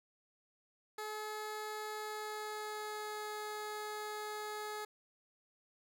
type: tone with pitch glide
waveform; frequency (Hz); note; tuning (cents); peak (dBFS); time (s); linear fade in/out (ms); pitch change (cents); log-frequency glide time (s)
15% pulse; 427.5 to 423.6; A4 to G#4; -50 to +34; -34; 0.98-4.85; 5; -16; 1.91-3.3
effects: none